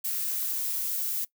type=noise with high-pass filter sweep; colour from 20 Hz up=violet; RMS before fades=-30 dBFS; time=0.04-1.25 s; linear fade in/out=10 ms; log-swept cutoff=1600 to 450 Hz; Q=1.7; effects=noise-tail reverb RT60 0.1 s tail -20 dB re dry